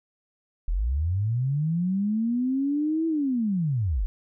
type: linear two-way sweep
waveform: sine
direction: up then down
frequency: 36.71 to 329.6 to 36.71 Hz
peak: -22 dBFS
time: 0.68-4.06 s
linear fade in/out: 0 ms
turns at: 3.07 s
effects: none